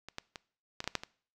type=clicks; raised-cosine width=0.2 ms; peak=-26 / -20 / -24 / -18 / -22 / -14 / -12 / -23 dBFS; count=8; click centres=0.086 / 0.184 / 0.358 / 0.804 / 0.842 / 0.876 / 0.953 / 1.035 s; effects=noise-tail reverb RT60 0.5 s tail -22 dB re dry